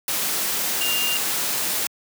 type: tone in noise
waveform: sine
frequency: 2800 Hz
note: F7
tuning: 4 cents sharp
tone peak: -23 dBFS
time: 0.81-1.17 s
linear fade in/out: 2 ms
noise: white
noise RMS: -24 dBFS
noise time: 0.08-1.87 s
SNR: -2 dB
effects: high-pass 150 Hz 12 dB/octave